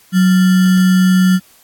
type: tone with sample-and-hold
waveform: sine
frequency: 185 Hz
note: F#3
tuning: in tune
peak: -7 dBFS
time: 0.12-1.4 s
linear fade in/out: 50 ms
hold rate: 1575 Hz
effects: white hiss -48 dBFS RMS until 1.63 s + AAC 64 kbps